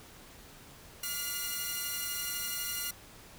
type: tone cluster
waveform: 5% pulse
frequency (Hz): 1162 / 1421 / 2026 / 2830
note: D6 / F6 / B6 / F7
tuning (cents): -19 / +30 / +44 / +22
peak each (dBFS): -35 / -26 / -29 / -30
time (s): 1.03-2.91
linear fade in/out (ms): 5
effects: pink hiss -53 dBFS RMS until 3.38 s